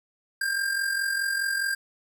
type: tone with amplitude modulation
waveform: square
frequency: 1597 Hz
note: G6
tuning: 32 cents sharp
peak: -23 dBFS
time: 0.41-1.75 s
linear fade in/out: 5 ms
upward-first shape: sine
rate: 44.8 Hz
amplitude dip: 55%
effects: none